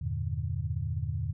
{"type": "chord", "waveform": "sine", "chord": "E half-diminished seventh", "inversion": "none", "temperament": "equal", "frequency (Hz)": [82.41, 98, 116.54, 146.83], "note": ["E2", "G2", "Bb2", "D3"], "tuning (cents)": [0, 0, 0, 0], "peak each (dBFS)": [-34, -35, -35, -36], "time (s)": [0.01, 1.33], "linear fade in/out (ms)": 10, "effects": []}